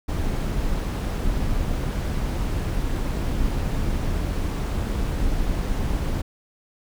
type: noise with amplitude modulation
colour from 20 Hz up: brown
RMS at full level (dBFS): -22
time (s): 0.08-6.22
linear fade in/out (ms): 10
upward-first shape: sine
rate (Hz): 238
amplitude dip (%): 40
effects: none